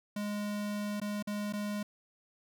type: tone with dropouts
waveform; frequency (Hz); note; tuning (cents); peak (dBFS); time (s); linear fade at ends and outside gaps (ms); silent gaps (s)
square; 207; G#3; -5; -34; 0.16-1.83; 5; 1.001-1.015 / 1.226-1.272 / 1.526-1.534
effects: none